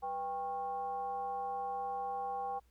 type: tone with frequency modulation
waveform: sine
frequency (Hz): 793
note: G5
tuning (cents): +20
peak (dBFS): -35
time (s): 0.02-2.6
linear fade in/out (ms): 20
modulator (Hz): 301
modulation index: 0.64
effects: added 60 Hz sine -65 dBFS peak until 2.7 s + pink hiss -75 dBFS RMS until 2.7 s